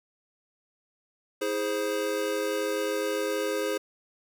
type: chord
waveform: square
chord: E augmented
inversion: none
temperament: equal with one note detuned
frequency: 323.4 / 415.3 / 523.3 Hz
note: E4 / G#4 / B#4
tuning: -33 / 0 / 0 cents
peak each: -35 / -31 / -31 dBFS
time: 1.41-3.78 s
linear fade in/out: 10 ms
effects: none